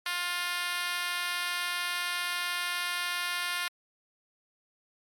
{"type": "tone with high-pass filter", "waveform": "5% pulse", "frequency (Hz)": 352.9, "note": "F4", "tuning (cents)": 18, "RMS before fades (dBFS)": -32, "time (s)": [0.06, 3.68], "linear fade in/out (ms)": 2, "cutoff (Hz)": 1200, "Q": 1.2, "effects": ["MP3 64 kbps"]}